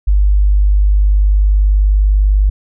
sine tone, 50.1 Hz, G1, 38 cents sharp, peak -7 dBFS, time 0.07-2.5 s, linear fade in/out 10 ms, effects none

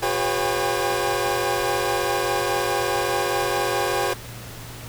25% pulse tone cluster, 360.3 / 403.9 / 496.9 / 550 / 803 Hz, F#4 / G#4 / B4 / C#5 / G5, -46 / -48 / +11 / -14 / +41 cents, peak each -24 dBFS, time 0.02-4.14 s, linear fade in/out 10 ms, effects added 117 Hz sine -39 dBFS peak until 4.88 s + pink hiss -39 dBFS RMS until 4.88 s

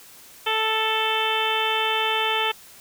harmonic tone, 440 Hz, A4, in tune, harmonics 1 / 2 / 3 / 4 / 5 / 6 / 7 / 8, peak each -29 / -26 / -29 / -31 / -32 / -28 / -27 / -31 dBFS, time 0.46-2.52 s, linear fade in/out 10 ms, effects white hiss -47 dBFS RMS until 2.8 s

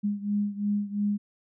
sine beating tone pair, 204.3 / 207.2 Hz, G#3 / G#3, -28 / -4 cents, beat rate 2.9 Hz, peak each -27 / -30 dBFS, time 0.03-1.18 s, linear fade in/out 20 ms, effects none

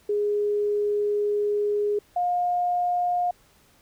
sine tone pair in turn, 413.9 / 711.2 Hz, G#4 / F5, -6 / +31 cents, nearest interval major sixth, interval 937 cents, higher second, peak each -21 dBFS, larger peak neither, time 0.09-1.99 / 2.16-3.31 s, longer first, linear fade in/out 5 ms, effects pink hiss -59 dBFS RMS until 3.81 s

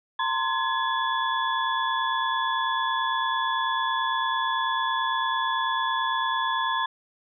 sine tone cluster, 913 / 1042 / 1695 / 3430 Hz, A#5 / C6 / G#6 / A7, -36 / -7 / +35 / -45 cents, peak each -29 / -26 / -30 / -32 dBFS, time 0.19-6.86 s, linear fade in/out 5 ms, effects none

